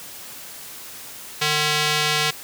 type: tone with band-pass filter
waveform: square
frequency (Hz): 151.1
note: D3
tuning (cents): +50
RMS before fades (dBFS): -21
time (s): 1.41-2.31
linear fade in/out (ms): 10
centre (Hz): 3600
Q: 0.93
effects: white hiss -38 dBFS RMS until 2.43 s + high-pass 60 Hz 12 dB/octave